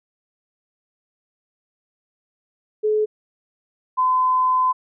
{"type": "tone pair in turn", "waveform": "sine", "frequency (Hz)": [427.6, 1020.2], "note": ["A4", "C6"], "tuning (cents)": [-49, -44], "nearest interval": "octave + minor third", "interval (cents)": 1505, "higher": "second", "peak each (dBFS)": [-16, -15], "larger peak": "second", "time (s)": [[2.83, 3.06], [3.97, 4.73]], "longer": "second", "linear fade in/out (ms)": 20, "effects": []}